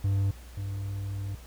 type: tone pair in turn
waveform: triangle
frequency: 98.5 / 98.93 Hz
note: G2 / G2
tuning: +9 / +16 cents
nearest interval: unison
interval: 7 cents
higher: second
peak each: -21 / -29 dBFS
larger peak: first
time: 0.04-0.31 / 0.57-1.35 s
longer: second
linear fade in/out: 5 ms
effects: added 60 Hz sine -44 dBFS peak until 1.46 s + pink hiss -53 dBFS RMS until 1.46 s